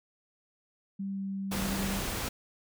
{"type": "tone with pitch glide", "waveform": "sine", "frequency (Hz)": [196, 194.87], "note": ["G3", "G3"], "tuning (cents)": [0, -10], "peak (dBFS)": -32, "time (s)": [0.99, 2], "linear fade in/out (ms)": 10, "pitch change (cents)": -10, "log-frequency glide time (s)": [1.1, 1.21]}
{"type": "noise", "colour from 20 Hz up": "pink", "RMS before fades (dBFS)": -34, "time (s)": [1.51, 2.29], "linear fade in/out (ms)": 10}
{"effects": []}